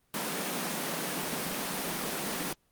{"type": "high-pass noise", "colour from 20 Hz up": "pink", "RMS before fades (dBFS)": -33, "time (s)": [0.14, 2.53], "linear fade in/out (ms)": 2, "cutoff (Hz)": 150, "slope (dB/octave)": 96, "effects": ["pink hiss -71 dBFS RMS until 2.71 s", "Opus 24 kbps"]}